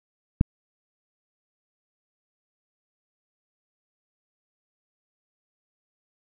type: click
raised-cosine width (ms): 5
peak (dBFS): -5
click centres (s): 0.411
effects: none